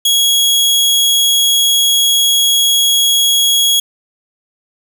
sawtooth tone, 3322 Hz, G#7, in tune, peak -6 dBFS, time 0.05-3.8 s, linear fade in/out 5 ms, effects none

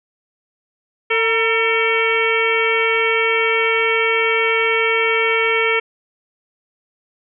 harmonic tone with a mistuned harmonic, 450.6 Hz, A4, 41 cents sharp, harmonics 1 / 2 / 3 / 4 / 5 / 6 / 7, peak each -19 / -27 / -23 / -25 / -18 / -25 / -28 dBFS, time 1.1-5.8 s, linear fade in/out 10 ms, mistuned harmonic 2, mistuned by +72 cents, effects none

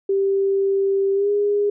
sine tone with pitch glide, 392 to 409.8 Hz, G4 to G#4, 0 to -23 cents, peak -16 dBFS, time 0.09-1.7 s, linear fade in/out 5 ms, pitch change +77 cents, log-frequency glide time 1.14-1.3 s, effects none

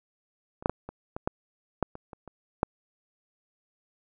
clicks, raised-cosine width 1 ms, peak -28 / -8 / -13 / -24 / -20 / -12 / -10 / -26 / -28 / -29 / -8 dBFS, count 11, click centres 0.625 / 0.659 / 0.696 / 0.89 / 1.165 / 1.275 / 1.827 / 1.954 / 2.132 / 2.277 / 2.631 s, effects none

